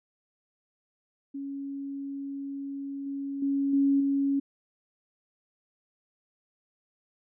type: tone with level steps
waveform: sine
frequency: 277.5 Hz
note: C#4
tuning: 2 cents sharp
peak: -33 / -31 / -24 / -20 / -23 dBFS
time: 1.34-4.4 s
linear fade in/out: 10 ms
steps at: 3.06 / 3.42 / 3.73 / 4 s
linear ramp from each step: 5 ms
effects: none